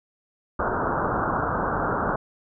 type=low-pass noise; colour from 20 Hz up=white; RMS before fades=-25 dBFS; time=0.59-2.16 s; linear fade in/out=5 ms; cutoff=1500 Hz; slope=96 dB/octave; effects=none